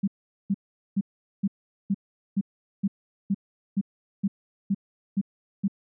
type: tone bursts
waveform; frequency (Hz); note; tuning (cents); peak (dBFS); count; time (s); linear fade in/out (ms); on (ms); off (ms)
sine; 197.4; G3; +12; -20; 13; 0.03-5.681; 10; 47; 420
effects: none